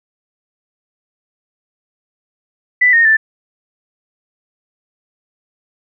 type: tone with pitch steps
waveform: sine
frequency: 1986 / 1847 / 1766 Hz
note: B6 / A#6 / A6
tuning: +9 / -16 / +6 cents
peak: -7 dBFS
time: 2.81-3.17 s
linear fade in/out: 10 ms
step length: 120 ms
effects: none